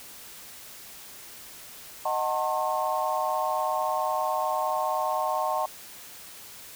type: chord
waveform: sine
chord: D# diminished seventh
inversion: none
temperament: just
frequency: 622.3 / 746.7 / 896 / 1075.3 Hz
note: D#5 / F#5 / A5 / C6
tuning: 0 / +16 / +31 / +47 cents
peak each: -30 dBFS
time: 2.05-5.66 s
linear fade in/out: 5 ms
effects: white hiss -45 dBFS RMS until 6.75 s